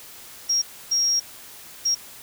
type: tone bursts at uneven times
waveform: sine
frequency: 5600 Hz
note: F8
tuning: 4 cents sharp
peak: -18 dBFS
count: 3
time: 0.49-0.62 / 0.91-1.2 / 1.85-1.95 s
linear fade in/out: 10 ms
effects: white hiss -43 dBFS RMS until 2.22 s